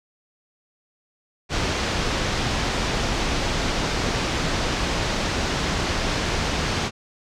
pink low-pass noise, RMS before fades -24 dBFS, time 1.49-6.91 s, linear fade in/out 50 ms, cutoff 6200 Hz, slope 24 dB/octave, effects none

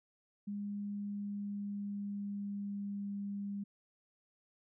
sine tone with pitch glide, 203.7 to 201.1 Hz, G#3 to G3, -33 to +44 cents, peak -37 dBFS, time 0.47-3.64 s, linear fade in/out 10 ms, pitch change -23 cents, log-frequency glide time 0.91-3.13 s, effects none

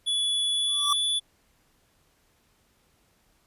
square tone with pitch glide, 3419 to 3453 Hz, G#7 to A7, +50 to -33 cents, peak -24 dBFS, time 0.06-1.2 s, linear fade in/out 20 ms, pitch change +17 cents, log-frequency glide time 0.5-1.06 s
square tone with exponential growth, 1162 Hz, D6, 19 cents flat, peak -21 dBFS, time 0.67-0.93 s, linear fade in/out 5 ms, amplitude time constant 55 ms
effects pink hiss -66 dBFS RMS until 3.46 s + resampled to 32000 Hz

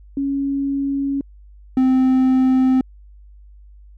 sine / triangle tone pair in turn, 277.2 / 259.7 Hz, C#4 / C4, 0 / -13 cents, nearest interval minor second, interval 113 cents, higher first, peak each -18 / -10 dBFS, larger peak second, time 0.17-1.21 / 1.77-2.81 s, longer neither, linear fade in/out 2 ms, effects added 50 Hz sine -41 dBFS peak until 3.97 s

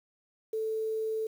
sine tone with quantisation, 440 Hz, A4, in tune, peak -29 dBFS, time 0.53-1.27 s, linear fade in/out 5 ms, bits 9, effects none

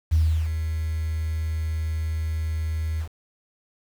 sine tone with ADSR envelope, 79.7 Hz, D#2, 42 cents sharp, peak -14 dBFS, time 0.11-3.09 s, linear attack 20 ms, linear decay 340 ms, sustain -9 dB, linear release 90 ms, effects tanh soft clip ceiling -11 dBFS + 7-bit

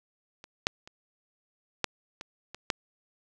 clicks, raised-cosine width 0.2 ms, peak -28 / -6 / -29 / -8 / -22 / -23 / -8 dBFS, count 7, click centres 0.441 / 0.669 / 0.875 / 1.843 / 2.211 / 2.546 / 2.702 s, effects none

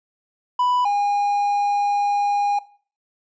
triangle tone pair in turn, 990 / 815 Hz, B5 / G#5, +4 / -33 cents, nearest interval minor third, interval 337 cents, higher first, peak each -15 dBFS, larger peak neither, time 0.59-0.85 / 0.85-2.59 s, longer second, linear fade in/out 5 ms, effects noise-tail reverb RT60 0.4 s tail -17 dB re dry + resampled to 16000 Hz

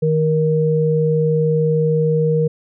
sine tone pair together, 156.6 / 470.2 Hz, D#3 / A#4, +11 / +15 cents, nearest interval octave + perfect fifth, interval 1904 cents, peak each -16 dBFS, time 0.02-2.48 s, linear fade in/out 10 ms, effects none

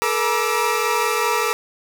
30% pulse tone cluster, 430.1 / 475 / 953 / 1178 / 1325 Hz, A4 / A#4 / A#5 / D6 / E6, -39 / +33 / +38 / +5 / +9 cents, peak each -22 dBFS, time 0.02-1.53 s, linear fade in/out 0 ms, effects none

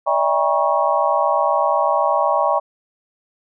sine tone cluster, 583 / 643 / 802 / 955 / 1103 Hz, D5 / E5 / G5 / A#5 / C#6, -13 / -43 / +39 / +42 / -9 cents, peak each -21 dBFS, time 0.06-2.6 s, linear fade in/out 20 ms, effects none

